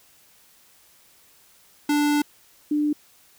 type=tone pair in turn; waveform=square / sine; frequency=293.7 / 297.3 Hz; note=D4 / D4; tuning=0 / +21 cents; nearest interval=unison; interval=21 cents; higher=second; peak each=-19 dBFS; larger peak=neither; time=1.89-2.22 / 2.71-2.93 s; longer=first; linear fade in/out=5 ms; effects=white hiss -56 dBFS RMS until 3.38 s